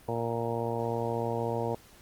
harmonic tone, 116.54 Hz, A#2, in tune, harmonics 1 / 2 / 3 / 4 / 5 / 6 / 7 / 8, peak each -35 / -38 / -38 / -33 / -37 / -39 / -40 / -38 dBFS, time 0.08-1.75 s, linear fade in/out 5 ms, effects pink hiss -56 dBFS RMS until 2.01 s + Opus 32 kbps

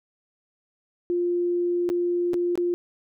sine tone with dropouts, 350.4 Hz, F4, 6 cents sharp, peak -21 dBFS, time 1.1-2.74 s, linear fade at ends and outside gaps 0 ms, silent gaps 1.891-1.9 / 2.334-2.341 / 2.555-2.576 s, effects none

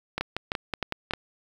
two click trains, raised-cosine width 0.3 ms, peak -12 / -11 dBFS, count 6 / 4, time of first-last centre 0.18-1.109 / 0.21-1.136 s, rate 5.38 / 3.24 Hz, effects 7-bit

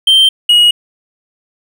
triangle tone pair in turn, 3136 / 2896 Hz, G7 / F#7, 0 / -38 cents, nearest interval minor second, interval 138 cents, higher first, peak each -3 dBFS, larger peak neither, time 0.07-0.29 / 0.49-0.71 s, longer neither, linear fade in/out 5 ms, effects none

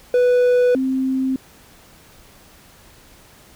triangle / sine tone pair in turn, 493.9 / 262.8 Hz, B4 / C4, 0 / +8 cents, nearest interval major seventh, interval 1092 cents, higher first, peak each -10 / -17 dBFS, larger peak first, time 0.14-0.75 / 0.75-1.36 s, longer neither, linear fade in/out 2 ms, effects pink hiss -48 dBFS RMS until 3.55 s

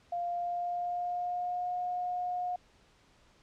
sine tone with pitch glide, 698 to 718.9 Hz, F5 to F5, -1 to +50 cents, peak -31 dBFS, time 0.12-2.56 s, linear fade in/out 5 ms, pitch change +51 cents, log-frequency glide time 0.24-1.74 s, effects pink hiss -64 dBFS RMS until 3.42 s + low-pass 6000 Hz 12 dB/octave

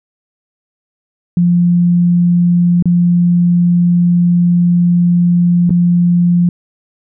sine tone with dropouts, 174.61 Hz, F3, in tune, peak -7 dBFS, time 1.37-6.49 s, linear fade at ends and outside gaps 2 ms, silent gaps 2.825-2.856 / 5.695-5.705 s, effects none

